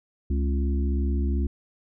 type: harmonic tone with a mistuned harmonic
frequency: 69.3 Hz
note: C#2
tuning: in tune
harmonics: 1 / 3 / 4 / 5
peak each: -22 / -32 / -34 / -36 dBFS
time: 0.3-1.47 s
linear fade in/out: 5 ms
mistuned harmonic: 4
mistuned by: -42 cents
effects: none